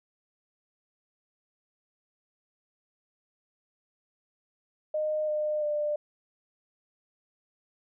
sine tone with pitch steps, 614 / 606 / 596 Hz, D#5 / D#5 / D5, -23 / -46 / +25 cents, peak -26 dBFS, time 4.94-5.96 s, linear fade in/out 5 ms, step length 340 ms, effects none

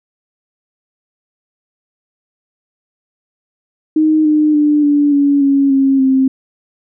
sine tone with pitch steps, 311.1 / 304 / 297.1 / 290.3 / 283.6 / 277.2 / 270.8 / 264.6 Hz, D#4 / D#4 / D4 / D4 / C#4 / C#4 / C#4 / C4, 0 / -40 / +20 / -20 / +40 / 0 / -40 / +20 cents, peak -8 dBFS, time 3.96-6.28 s, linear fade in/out 5 ms, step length 290 ms, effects none

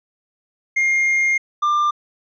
triangle tone pair in turn, 2124 / 1192.1 Hz, C7 / D6, +25 / +26 cents, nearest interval minor seventh, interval 999 cents, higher first, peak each -13 dBFS, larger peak neither, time 0.76-1.38 / 1.62-1.91 s, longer first, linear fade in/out 10 ms, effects resampled to 16000 Hz

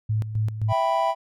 sine tone with tremolo, 108.4 Hz, A2, 25 cents flat, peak -20 dBFS, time 0.09-0.73 s, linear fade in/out 10 ms, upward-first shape square, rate 3.8 Hz, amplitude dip 65%
triangle chord, E minor, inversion none, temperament equal, 659.3 / 784 / 987.8 Hz, E5 / G5 / B5, 0 / 0 / 0 cents, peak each -22 / -23 / -22 dBFS, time 0.68-1.15 s, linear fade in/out 50 ms
effects none

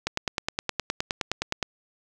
click train, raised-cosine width 0.2 ms, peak -8 dBFS, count 16, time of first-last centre 0.07-1.628 s, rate 9.63 Hz, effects none

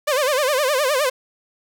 sawtooth tone with vibrato, 554.4 Hz, C#5, in tune, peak -13 dBFS, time 0.07-1.1 s, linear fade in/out 10 ms, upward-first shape sine, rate 9.7 Hz, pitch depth 170 cents each way, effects none

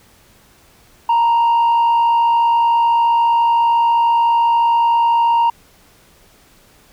sine tone with frequency modulation, 932.3 Hz, A#5, in tune, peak -8 dBFS, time 1.09-5.5 s, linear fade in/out 5 ms, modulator 54.1 Hz, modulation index 0.27, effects tanh soft clip ceiling -10 dBFS + pink hiss -50 dBFS RMS until 6.92 s

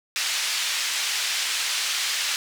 pink band-pass noise, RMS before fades -26 dBFS, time 0.16-2.36 s, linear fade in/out 0 ms, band 2400 to 6800 Hz, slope 12 dB/octave, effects none

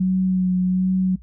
sine tone with vibrato, 185 Hz, F#3, in tune, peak -16 dBFS, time 0-1.16 s, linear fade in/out 10 ms, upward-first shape sine, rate 1.3 Hz, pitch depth 19 cents each way, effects noise-tail reverb RT60 0.1 s tail -22 dB re dry + added 60 Hz sine -41 dBFS peak until 1.22 s

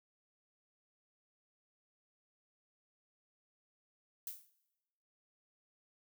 violet noise with exponential decay, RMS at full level -39 dBFS, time 4.27-4.5 s, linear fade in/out 1 ms, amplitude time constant 50 ms, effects noise-tail reverb RT60 1.0 s tail -19 dB re dry

